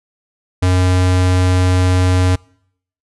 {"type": "tone", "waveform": "square", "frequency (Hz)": 91.5, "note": "F#2", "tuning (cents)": -19, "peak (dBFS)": -11, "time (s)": [0.62, 2.36], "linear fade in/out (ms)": 10, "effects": ["noise-tail reverb RT60 0.7 s tail -26 dB re dry", "resampled to 24000 Hz"]}